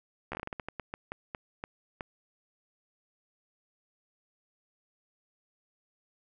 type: slowing click train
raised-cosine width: 0.5 ms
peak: -21 dBFS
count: 16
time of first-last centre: 0.32-2.008 s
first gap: 13 ms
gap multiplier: 1.27
effects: none